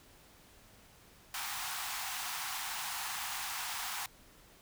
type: high-pass noise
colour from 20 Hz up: pink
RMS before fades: -39 dBFS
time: 1.34-4.06 s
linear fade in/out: 2 ms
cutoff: 730 Hz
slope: 96 dB/octave
effects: pink hiss -60 dBFS RMS until 4.61 s